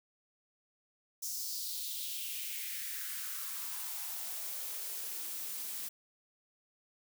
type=noise with high-pass filter sweep; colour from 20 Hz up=blue; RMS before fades=-40 dBFS; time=1.22-5.89 s; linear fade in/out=10 ms; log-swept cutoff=6000 to 210 Hz; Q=3; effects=none